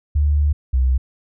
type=tone pair in turn; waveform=sine; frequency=73.42 / 64.4 Hz; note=D2 / C2; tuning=0 / -27 cents; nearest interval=major second; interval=227 cents; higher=first; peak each=-13 dBFS; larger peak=neither; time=0.15-0.53 / 0.73-0.98 s; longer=first; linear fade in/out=10 ms; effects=none